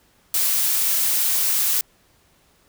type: noise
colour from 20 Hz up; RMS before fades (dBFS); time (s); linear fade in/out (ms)
blue; -20; 0.34-1.81; 2
effects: pink hiss -59 dBFS RMS until 2.68 s